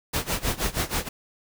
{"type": "noise with tremolo", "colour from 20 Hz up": "pink", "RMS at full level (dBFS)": -24, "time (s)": [0.13, 1.09], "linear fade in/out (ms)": 10, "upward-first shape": "sine", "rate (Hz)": 6.3, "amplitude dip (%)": 90, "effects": []}